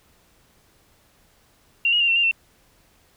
sine tone with pitch steps, 2761 / 2882 / 2784 / 2709 / 2791 / 2701 Hz, F7 / F#7 / F7 / E7 / F7 / E7, -20 / -46 / -6 / +47 / -2 / +42 cents, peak -16 dBFS, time 1.85-2.312 s, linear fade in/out 2 ms, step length 77 ms, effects pink hiss -59 dBFS RMS until 3.16 s

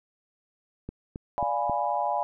click train, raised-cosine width 3 ms, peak -22 dBFS, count 4, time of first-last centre 0.89-1.696 s, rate 3.72 Hz
sine chord, D diminished seventh, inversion none, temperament equal, 587.3 / 698.5 / 830.6 / 987.8 Hz, D5 / F5 / Ab5 / Cb6, 0 / 0 / 0 / 0 cents, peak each -32 / -30 / -28 / -31 dBFS, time 1.38-2.23 s, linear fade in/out 0 ms
effects none

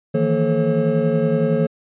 triangle tone cluster, 157.2 / 168 / 229.8 / 430.9 / 539 Hz, D#3 / E3 / A#3 / A4 / C#5, +18 / +33 / -25 / -36 / -49 cents, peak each -20 dBFS, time 0.14-1.67 s, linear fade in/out 10 ms, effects resampled to 8000 Hz

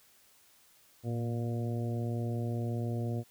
harmonic tone with a mistuned harmonic, 118.3 Hz, A#2, 26 cents sharp, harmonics 1 / 2 / 3 / 4 / 5 / 6, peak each -32 / -38 / -42 / -44 / -46 / -48 dBFS, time 1.03-3.24 s, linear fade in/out 50 ms, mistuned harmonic 1, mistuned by -41 cents, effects white hiss -63 dBFS RMS until 3.3 s

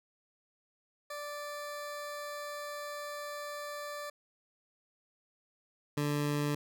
20% pulse tone pair in turn, 586 / 146.5 Hz, D5 / D3, -4 / -4 cents, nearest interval 2 octaves, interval 2400 cents, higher first, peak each -34 / -25 dBFS, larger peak second, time 1.1-4.1 / 5.97-6.55 s, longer first, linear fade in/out 5 ms, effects none

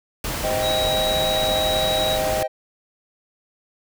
pink noise, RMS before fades -27 dBFS, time 0.24-2.43 s, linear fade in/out 2 ms
triangle chord, C minor, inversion none, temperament just, 523.3 / 627.9 / 784.9 Hz, C5 / Eb5 / G5, 0 / +16 / +2 cents, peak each -26 / -21 / -25 dBFS, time 0.43-2.48 s, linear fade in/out 20 ms
sine tone, 3843 Hz, B7, 48 cents flat, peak -23 dBFS, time 0.61-2.19 s, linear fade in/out 50 ms
effects none

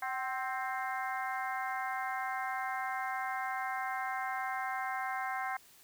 harmonic tone with a mistuned harmonic, 263.2 Hz, C4, 10 cents sharp, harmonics 3 / 4 / 5 / 6 / 7 / 8, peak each -37 / -40 / -44 / -41 / -45 / -44 dBFS, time 0.02-5.57 s, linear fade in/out 5 ms, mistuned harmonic 3, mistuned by -51 cents, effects white hiss -60 dBFS RMS until 5.83 s

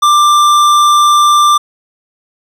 sine tone with tanh clipping, 1184 Hz, D6, 14 cents sharp, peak -7 dBFS, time 0.02-1.58 s, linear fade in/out 10 ms, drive 16 dB, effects none

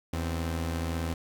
sawtooth tone pair together, 81.8 / 259.7 Hz, E2 / C4, -13 / -13 cents, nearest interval octave + minor sixth, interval 2000 cents, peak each -26 / -33 dBFS, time 0.13-1.14 s, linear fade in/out 5 ms, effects none

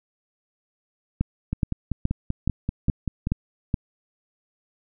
two click trains, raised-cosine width 5 ms, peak -9 / -12 dBFS, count 7 / 10, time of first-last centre 1.21-3.742 / 1.53-3.271 s, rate 2.37 / 5.17 Hz, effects none

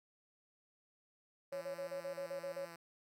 5% pulse tone with vibrato, 169 Hz, E3, 43 cents sharp, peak -39 dBFS, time 1.52-2.76 s, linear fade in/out 5 ms, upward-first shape sine, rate 8.9 Hz, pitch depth 13 cents each way
sine tone bursts, 551 Hz, C#5, 11 cents flat, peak -39 dBFS, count 9, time 1.52-2.656 s, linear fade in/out 10 ms, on 96 ms, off 34 ms
effects none

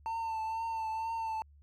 triangle tone with vibrato, 896 Hz, A5, 31 cents sharp, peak -31 dBFS, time 0.06-1.42 s, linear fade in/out 0 ms, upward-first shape triangle, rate 2.1 Hz, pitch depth 36 cents each way, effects added 72 Hz sine -56 dBFS peak until 1.62 s

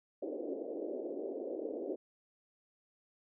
pink band-pass noise, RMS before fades -40 dBFS, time 0.22-1.96 s, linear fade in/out 10 ms, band 290 to 580 Hz, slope 48 dB/octave, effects none

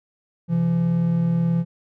triangle tone pair together, 130.81 / 169.56 Hz, C3 / E3, 0 / +49 cents, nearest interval major third, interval 449 cents, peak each -24 / -16 dBFS, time 0.48-1.65 s, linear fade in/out 50 ms, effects none

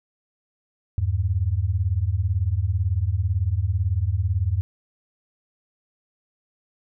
sine beating tone pair, 82.41 / 100.41 Hz, E2 / G2, 0 / +42 cents, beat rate 18 Hz, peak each -23 / -22 dBFS, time 0.98-4.61 s, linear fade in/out 0 ms, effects none

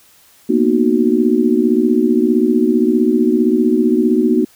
sine chord, B major seventh, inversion third, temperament just, 231.5 / 246.9 / 308.7 / 370.4 Hz, A#3 / B3 / D#4 / F#4, -12 / 0 / -14 / +2 cents, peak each -16 dBFS, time 0.49-4.45 s, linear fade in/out 10 ms, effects white hiss -49 dBFS RMS until 4.55 s

